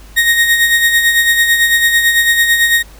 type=tone with tremolo; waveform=35% pulse; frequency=1864.7 Hz; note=A#6; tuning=in tune; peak=-5 dBFS; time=0.16-2.83 s; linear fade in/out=20 ms; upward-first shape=sine; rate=9 Hz; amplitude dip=50%; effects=added 50 Hz sine -36 dBFS peak until 2.99 s + pink hiss -42 dBFS RMS until 2.99 s